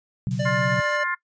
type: chord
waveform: sine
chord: B suspended second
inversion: none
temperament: equal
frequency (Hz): 123.47 / 138.59 / 185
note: B2 / C#3 / F#3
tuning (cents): 0 / 0 / 0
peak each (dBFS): -27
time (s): 0.27-0.8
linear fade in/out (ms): 0
type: noise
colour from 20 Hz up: blue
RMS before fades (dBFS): -40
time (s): 0.31-0.97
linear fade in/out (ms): 0
type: tone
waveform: square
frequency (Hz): 592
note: D5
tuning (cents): +14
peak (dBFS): -26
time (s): 0.39-1.04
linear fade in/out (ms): 10
type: harmonic tone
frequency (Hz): 352.6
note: F4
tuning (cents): +17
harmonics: 3 / 4 / 5 / 6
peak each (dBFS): -28 / -29 / -27 / -32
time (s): 0.45-1.15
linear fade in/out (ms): 10
effects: noise-tail reverb RT60 0.1 s tail -19 dB re dry + resampled to 16000 Hz